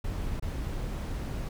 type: noise with dropouts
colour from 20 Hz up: brown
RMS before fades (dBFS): -33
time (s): 0.04-1.49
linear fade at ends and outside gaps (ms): 5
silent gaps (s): 0.398-0.423
effects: none